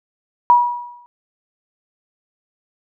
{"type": "tone with exponential decay", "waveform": "sine", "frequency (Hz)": 966, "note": "B5", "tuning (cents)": -39, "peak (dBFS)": -5, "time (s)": [0.5, 1.06], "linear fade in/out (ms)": 0, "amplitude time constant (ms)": 120, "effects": []}